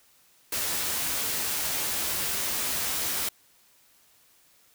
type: noise with comb filter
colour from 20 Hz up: white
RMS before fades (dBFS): -29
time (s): 0.52-3.29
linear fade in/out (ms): 5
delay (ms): 13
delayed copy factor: +0.5
effects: white hiss -61 dBFS RMS until 4.74 s